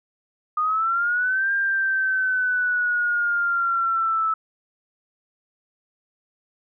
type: linear two-way sweep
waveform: sine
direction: up then down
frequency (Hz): 1220 to 1600 to 1305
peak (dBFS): -19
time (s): 0.57-4.34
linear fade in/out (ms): 5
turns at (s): 1.52
effects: none